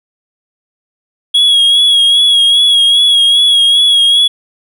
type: tone with vibrato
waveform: triangle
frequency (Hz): 3322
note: G#7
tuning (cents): 0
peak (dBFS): -4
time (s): 1.34-4.28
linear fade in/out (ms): 10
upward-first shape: sine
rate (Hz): 2.5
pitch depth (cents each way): 36
effects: none